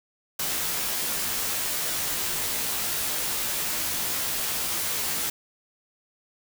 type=noise with comb filter; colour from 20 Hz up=white; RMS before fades=-28 dBFS; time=0.39-5.3 s; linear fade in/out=5 ms; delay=16 ms; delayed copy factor=-0.65; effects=none